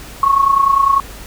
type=tone with amplitude modulation; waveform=sine; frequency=1100 Hz; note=C#6; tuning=14 cents flat; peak=-6 dBFS; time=0.23-1 s; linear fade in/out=2 ms; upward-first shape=sine; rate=30 Hz; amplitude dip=70%; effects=added 50 Hz sine -36 dBFS peak until 1.26 s + pink hiss -35 dBFS RMS until 1.26 s